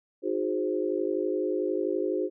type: chord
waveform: sine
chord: Ab dominant seventh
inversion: second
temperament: equal with one note detuned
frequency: 311.1 / 363.8 / 415.3 / 523.3 Hz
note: Eb4 / Gb4 / Ab4 / C5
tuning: 0 / -29 / 0 / 0 cents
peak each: -32 / -29 / -31 / -33 dBFS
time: 0.22-2.3 s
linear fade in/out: 50 ms
effects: none